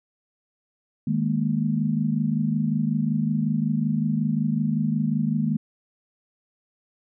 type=chord; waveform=sine; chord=D# suspended fourth; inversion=none; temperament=equal; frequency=155.56 / 207.7 / 233.1 Hz; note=D#3 / G#3 / A#3; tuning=0 / 0 / 0 cents; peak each=-25 dBFS; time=1.07-5.57 s; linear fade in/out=5 ms; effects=none